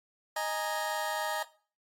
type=chord; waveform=30% pulse; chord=D# suspended fourth; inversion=none; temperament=just; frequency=622.3 / 829.7 / 933.4 Hz; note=D#5 / G#5 / A#5; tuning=0 / -2 / +2 cents; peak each=-33 dBFS; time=0.36-1.43 s; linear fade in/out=5 ms; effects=noise-tail reverb RT60 0.4 s tail -17 dB re dry + AAC 48 kbps